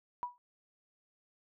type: tone with exponential decay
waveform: sine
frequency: 977 Hz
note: B5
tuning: 19 cents flat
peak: -30 dBFS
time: 0.23-0.38 s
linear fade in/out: 0 ms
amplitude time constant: 31 ms
effects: none

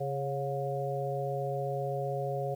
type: harmonic tone with a mistuned harmonic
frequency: 137.3 Hz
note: C#3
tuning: 16 cents flat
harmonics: 1 / 3 / 4 / 5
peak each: -35 / -37 / -35 / -37 dBFS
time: 0-2.55 s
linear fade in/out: 10 ms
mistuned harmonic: 5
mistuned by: +69 cents
effects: 10-bit

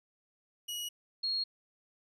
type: tone pair in turn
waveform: sawtooth / sine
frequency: 2906 / 4285 Hz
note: F#7 / C8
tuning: -32 / +40 cents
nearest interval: perfect fifth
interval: 672 cents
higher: second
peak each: -33 / -30 dBFS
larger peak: second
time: 0.68-0.89 / 1.23-1.44 s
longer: neither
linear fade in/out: 10 ms
effects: resampled to 32000 Hz

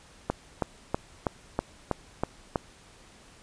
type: click train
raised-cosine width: 1 ms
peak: -11 dBFS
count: 8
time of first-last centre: 0.3-2.558 s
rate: 3.1 Hz
effects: pink hiss -54 dBFS RMS until 3.42 s + resampled to 22050 Hz

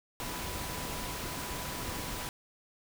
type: tone in noise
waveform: sine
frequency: 988 Hz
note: B5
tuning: in tune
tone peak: -46 dBFS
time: 0.2-2.29 s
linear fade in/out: 0 ms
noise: pink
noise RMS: -38 dBFS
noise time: 0.2-2.29 s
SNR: -11 dB
effects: none

